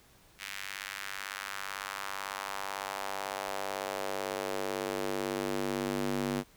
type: tone with high-pass filter sweep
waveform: square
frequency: 49 Hz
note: G1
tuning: in tune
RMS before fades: -36 dBFS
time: 0.38-6.44 s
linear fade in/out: 50 ms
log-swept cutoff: 2100 to 230 Hz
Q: 1.6
effects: pink hiss -61 dBFS RMS until 6.56 s